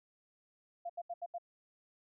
sine tone bursts, 692 Hz, F5, 16 cents flat, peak -37 dBFS, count 5, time 0.85-1.384 s, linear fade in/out 10 ms, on 46 ms, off 76 ms, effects none

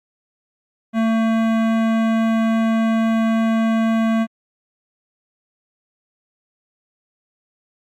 sine tone with hard clipping, 224.7 Hz, A3, 37 cents sharp, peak -17 dBFS, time 0.93-4.27 s, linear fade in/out 50 ms, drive 17 dB, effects Opus 48 kbps

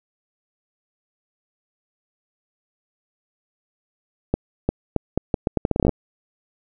accelerating click train, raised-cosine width 2 ms, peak -5 dBFS, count 16, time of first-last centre 4.34-5.893 s, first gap 350 ms, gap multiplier 0.78, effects none

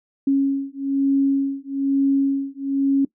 sine beating tone pair, 274.3 / 275.4 Hz, C#4 / C#4, -18 / -11 cents, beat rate 1.1 Hz, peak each -20 dBFS, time 0.27-3.05 s, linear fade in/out 5 ms, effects noise-tail reverb RT60 0.1 s tail -20 dB re dry

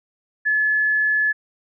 sine tone, 1717 Hz, A6, 43 cents flat, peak -16 dBFS, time 0.45-1.33 s, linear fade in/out 20 ms, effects none

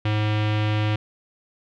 square tone with low-pass filter, 106.5 Hz, G#2, 44 cents sharp, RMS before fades -22 dBFS, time 0.05-0.96 s, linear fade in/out 5 ms, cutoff 3000 Hz, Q 2.3, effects none

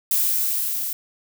violet noise with level ramp, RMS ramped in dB -19 to -27 dBFS, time 0.11-0.93 s, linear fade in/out 2 ms, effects none

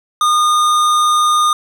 sine tone with hard clipping, 1221 Hz, D#6, 33 cents flat, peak -12 dBFS, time 0.21-1.53 s, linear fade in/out 2 ms, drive 15 dB, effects none

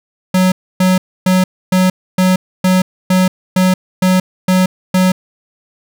square tone bursts, 185 Hz, F#3, in tune, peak -9 dBFS, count 11, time 0.34-5.12 s, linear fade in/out 5 ms, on 180 ms, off 280 ms, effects none

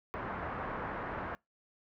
white low-pass noise, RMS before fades -39 dBFS, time 0.14-1.35 s, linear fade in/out 0 ms, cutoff 1500 Hz, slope 24 dB/octave, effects noise-tail reverb RT60 0.2 s tail -25 dB re dry

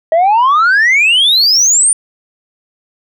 sine exponential sweep, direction up, 629 to 9397 Hz, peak -4 dBFS, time 0.12-1.93 s, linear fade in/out 2 ms, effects tanh soft clip ceiling -5 dBFS

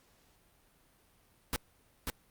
pink noise with echo, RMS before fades -32 dBFS, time 1.53-1.56 s, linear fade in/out 0 ms, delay 540 ms, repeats 1, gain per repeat -3 dB, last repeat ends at 2.1 s, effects pink hiss -67 dBFS RMS until 2.3 s + Opus 48 kbps

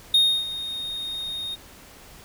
triangle tone with ADSR envelope, 3706 Hz, A#7, 11 cents flat, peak -12 dBFS, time 0.14-1.56 s, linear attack 4 ms, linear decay 300 ms, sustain -15 dB, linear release 22 ms, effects pink hiss -47 dBFS RMS until 2.24 s

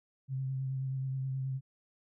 sine tone with vibrato, 132.8 Hz, C3, 26 cents sharp, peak -32 dBFS, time 0.28-1.61 s, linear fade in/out 50 ms, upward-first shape triangle, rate 9.4 Hz, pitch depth 26 cents each way, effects none

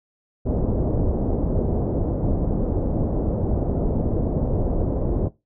pink low-pass noise, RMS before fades -22 dBFS, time 0.45-5.29 s, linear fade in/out 20 ms, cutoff 590 Hz, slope 24 dB/octave, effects noise-tail reverb RT60 0.2 s tail -17 dB re dry

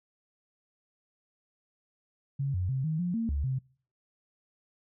sine tone with pitch steps, 138.4 / 91.2 / 132.4 / 157.5 / 177 / 227.9 / 71.2 / 131.4 Hz, C#3 / F#2 / C3 / D#3 / F3 / A#3 / C#2 / C3, -2 / -24 / +21 / +21 / +23 / -39 / +47 / +8 cents, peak -27 dBFS, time 2.39-3.59 s, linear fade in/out 10 ms, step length 150 ms, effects noise-tail reverb RT60 0.5 s tail -26 dB re dry

